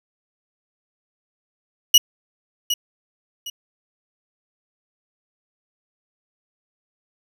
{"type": "tone with echo", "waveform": "30% pulse", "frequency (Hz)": 2909, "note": "F#7", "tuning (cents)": -30, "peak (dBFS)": -4, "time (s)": [1.94, 1.98], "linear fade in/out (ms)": 5, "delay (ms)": 760, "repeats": 2, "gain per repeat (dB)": -11, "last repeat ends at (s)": 3.5, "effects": []}